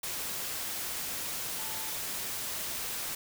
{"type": "tone in noise", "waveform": "sine", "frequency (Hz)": 880, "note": "A5", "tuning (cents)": 0, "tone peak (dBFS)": -46, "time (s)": [1.58, 1.9], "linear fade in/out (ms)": 5, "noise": "white", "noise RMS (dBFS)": -36, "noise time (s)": [0.03, 3.15], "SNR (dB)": -13, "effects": []}